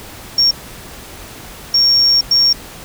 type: tone bursts at uneven times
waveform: sine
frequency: 5530 Hz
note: F8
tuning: 18 cents flat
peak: -7 dBFS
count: 3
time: 0.38-0.51 / 1.74-2.21 / 2.31-2.53 s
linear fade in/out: 5 ms
effects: tanh soft clip ceiling -5 dBFS + pink hiss -34 dBFS RMS until 2.84 s